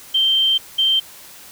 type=tone pair in turn; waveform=sine; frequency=3136 / 3136 Hz; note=G7 / G7; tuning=0 / 0 cents; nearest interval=unison; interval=0 cents; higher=neither; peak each=-13 dBFS; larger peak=neither; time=0.14-0.58 / 0.78-1 s; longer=first; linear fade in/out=10 ms; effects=white hiss -41 dBFS RMS until 1.51 s